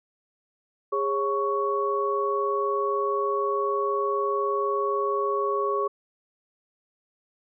sine tone cluster, 408.5 / 548 / 1114 Hz, G#4 / C#5 / C#6, -29 / -20 / +8 cents, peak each -26 / -31 / -26 dBFS, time 0.92-5.88 s, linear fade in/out 10 ms, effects none

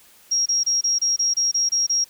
sine tone bursts, 5610 Hz, F8, 7 cents sharp, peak -17 dBFS, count 10, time 0.31-2.044 s, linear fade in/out 10 ms, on 150 ms, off 26 ms, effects white hiss -52 dBFS RMS until 2.09 s

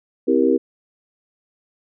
sine chord, C dominant seventh, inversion none, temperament just, 261.6 / 327 / 392.4 / 470.9 Hz, C4 / E4 / G4 / Bb4, 0 / -14 / +2 / +18 cents, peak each -19 dBFS, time 0.27-0.58 s, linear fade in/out 20 ms, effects none

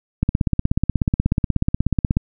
click train, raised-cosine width 5 ms, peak -4 dBFS, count 33, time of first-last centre 0.23-2.169 s, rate 16.5 Hz, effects none

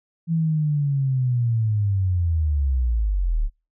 sine linear sweep, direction down, 167 to 33.96 Hz, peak -18 dBFS, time 0.27-3.5 s, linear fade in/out 50 ms, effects noise-tail reverb RT60 0.3 s tail -26 dB re dry

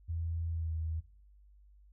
sine tone with pitch glide, 83 to 80.31 Hz, E2 to E2, +12 to -45 cents, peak -33 dBFS, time 0.08-1.01 s, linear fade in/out 20 ms, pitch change -57 cents, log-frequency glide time 0.5-0.73 s, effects noise-tail reverb RT60 0.5 s tail -18 dB re dry + added 50 Hz sine -57 dBFS peak until 1.92 s

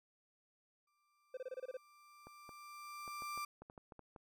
35% pulse tone with exponential growth, 1181 Hz, D6, 9 cents sharp, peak -38 dBFS, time 0.87-3.45 s, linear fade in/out 5 ms, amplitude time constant 560 ms
triangle tone bursts, 514 Hz, C5, 31 cents flat, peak -39 dBFS, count 8, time 1.34-1.771 s, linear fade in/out 5 ms, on 32 ms, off 25 ms
clicks, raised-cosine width 1 ms, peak -39 dBFS, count 11, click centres 2.27 / 2.492 / 3.078 / 3.222 / 3.376 / 3.62 / 3.699 / 3.778 / 3.922 / 3.993 / 4.162 s
effects none

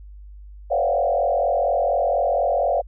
sine tone with frequency modulation, 630 Hz, D#5, 21 cents sharp, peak -17 dBFS, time 0.7-2.82 s, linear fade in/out 20 ms, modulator 44.2 Hz, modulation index 2.6, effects added 50 Hz sine -38 dBFS peak until 2.87 s

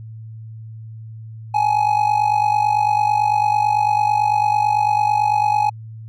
triangle tone with amplitude modulation, 840 Hz, G#5, 19 cents sharp, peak -9 dBFS, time 1.54-5.7 s, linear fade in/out 10 ms, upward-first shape sine, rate 49 Hz, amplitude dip 75%, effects added 111 Hz sine -32 dBFS peak until 6.08 s

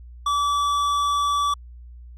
triangle tone with tanh clipping, 1152 Hz, D6, 34 cents flat, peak -21 dBFS, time 0.26-1.54 s, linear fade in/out 5 ms, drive 17 dB, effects added 60 Hz sine -39 dBFS peak until 2.17 s

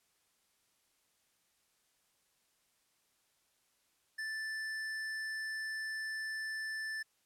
triangle tone with tanh clipping, 1760 Hz, A6, in tune, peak -39 dBFS, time 4.18-7.03 s, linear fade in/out 10 ms, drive 17 dB, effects white hiss -75 dBFS RMS until 7.25 s + low-pass 12000 Hz 12 dB/octave

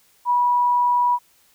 sine tone, 975 Hz, B5, 23 cents flat, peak -15 dBFS, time 0.25-1.19 s, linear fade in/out 50 ms, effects white hiss -58 dBFS RMS until 1.54 s

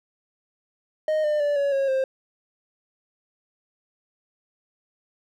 triangle tone with pitch steps, 620 / 600.6 / 581.8 / 563.6 / 546 / 528.9 Hz, D#5 / D5 / D5 / C#5 / C#5 / C5, -6 / +39 / -16 / +29 / -26 / +19 cents, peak -18 dBFS, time 1.08-2.04 s, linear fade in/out 2 ms, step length 160 ms, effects none

